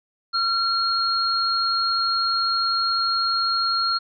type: tone pair together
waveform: sine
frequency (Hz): 1367 / 4272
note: F6 / C8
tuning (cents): -37 / +35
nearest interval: octave + minor sixth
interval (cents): 1972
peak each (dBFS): -22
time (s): 0.33-3.99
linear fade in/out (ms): 20
effects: none